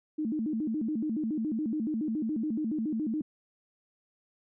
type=tone with vibrato; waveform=sine; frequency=261.6 Hz; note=C4; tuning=in tune; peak=-28 dBFS; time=0.18-3.22 s; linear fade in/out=10 ms; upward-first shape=square; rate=7.1 Hz; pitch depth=280 cents each way; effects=none